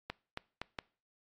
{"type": "clicks", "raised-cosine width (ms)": 0.3, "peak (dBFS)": -21, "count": 4, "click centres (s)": [0.1, 0.374, 0.616, 0.788], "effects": ["noise-tail reverb RT60 0.4 s tail -24 dB re dry", "AAC 32 kbps"]}